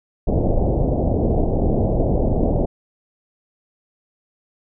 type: low-pass noise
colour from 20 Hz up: pink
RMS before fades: -18 dBFS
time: 0.27-2.66 s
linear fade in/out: 10 ms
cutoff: 720 Hz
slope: 48 dB/octave
effects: none